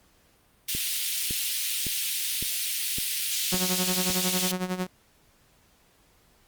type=high-pass noise; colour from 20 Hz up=pink; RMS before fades=-28 dBFS; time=0.68-4.52 s; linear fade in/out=10 ms; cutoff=2700 Hz; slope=24 dB/octave
type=click train; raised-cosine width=3 ms; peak=-22 dBFS; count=7; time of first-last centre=0.75-4.102 s; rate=1.79 Hz
type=tone with tremolo; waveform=sawtooth; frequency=183.3 Hz; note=F#3; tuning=16 cents flat; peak=-21 dBFS; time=3.52-4.87 s; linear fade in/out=5 ms; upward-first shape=sine; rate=11 Hz; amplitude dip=75%
effects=pink hiss -62 dBFS RMS until 6.47 s + Opus 48 kbps